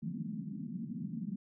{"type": "band-pass noise", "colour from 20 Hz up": "pink", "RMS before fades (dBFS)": -40, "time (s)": [0.02, 1.36], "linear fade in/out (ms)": 5, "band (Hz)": [160, 240], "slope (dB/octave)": 48, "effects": []}